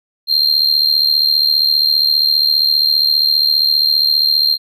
triangle tone with amplitude modulation, 4186 Hz, C8, in tune, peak -6 dBFS, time 0.27-4.58 s, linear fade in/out 50 ms, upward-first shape sine, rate 75 Hz, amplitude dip 75%, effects none

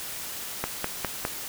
click train, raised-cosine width 0.5 ms, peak -11 dBFS, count 4, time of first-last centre 0.64-1.251 s, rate 4.91 Hz, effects white hiss -36 dBFS RMS until 1.48 s

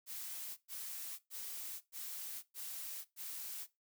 blue noise bursts, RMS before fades -45 dBFS, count 6, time 0.06-3.67 s, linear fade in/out 50 ms, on 510 ms, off 110 ms, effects noise-tail reverb RT60 0.2 s tail -17 dB re dry

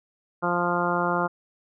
harmonic tone, 175 Hz, F3, 4 cents sharp, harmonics 1 / 2 / 3 / 4 / 5 / 6 / 7 / 8, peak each -30 / -30 / -30 / -30 / -30 / -30 / -30 / -30 dBFS, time 0.42-1.28 s, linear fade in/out 20 ms, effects none

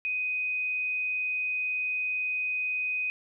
sine tone, 2501 Hz, D#7, 8 cents sharp, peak -27 dBFS, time 0.05-3.1 s, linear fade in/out 0 ms, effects none

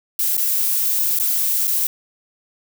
violet noise with dropouts, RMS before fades -19 dBFS, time 0.19-1.87 s, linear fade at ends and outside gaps 2 ms, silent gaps 0.368-0.377 / 1.189-1.198 / 1.672-1.677 s, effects none

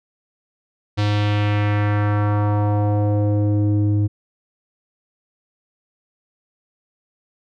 square tone with low-pass filter sweep, 103.83 Hz, G#2, in tune, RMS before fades -18 dBFS, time 0.97-4.08 s, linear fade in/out 20 ms, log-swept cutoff 4300 to 240 Hz, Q 1.8, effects none

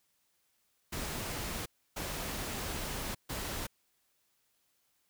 pink noise bursts at uneven times, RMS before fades -38 dBFS, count 3, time 0.92-1.66 / 1.96-3.15 / 3.29-3.67 s, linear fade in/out 10 ms, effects white hiss -75 dBFS RMS until 5.09 s

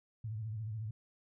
sine tone with vibrato, 109.2 Hz, A2, 13 cents flat, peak -37 dBFS, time 0.24-0.91 s, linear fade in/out 5 ms, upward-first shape sine, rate 14 Hz, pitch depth 93 cents each way, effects none

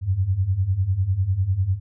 sine beating tone pair, 88.7 / 98.7 Hz, F2 / G2, +27 / +12 cents, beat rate 10 Hz, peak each -24 / -20 dBFS, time 0.01-1.8 s, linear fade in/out 50 ms, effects none

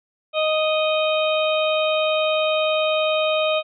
harmonic tone, 622.3 Hz, D#5, in tune, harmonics 1 / 2 / 4 / 5 / 6, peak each -19 / -27 / -26 / -30 / -29 dBFS, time 0.33-3.63 s, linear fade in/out 50 ms, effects none

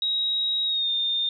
sine tone with pitch glide, 3809 to 3631 Hz, A#7 to A#7, +37 to -46 cents, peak -22 dBFS, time 0.02-1.29 s, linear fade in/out 2 ms, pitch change -83 cents, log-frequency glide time 0.65-0.9 s, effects none

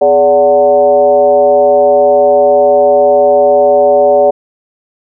sine tone with frequency modulation, 578 Hz, D5, 28 cents flat, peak -4 dBFS, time 0.01-4.31 s, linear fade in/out 10 ms, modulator 162 Hz, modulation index 0.93, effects none

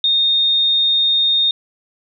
sine tone, 3680 Hz, A#7, 23 cents flat, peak -12 dBFS, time 0.04-1.51 s, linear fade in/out 2 ms, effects none

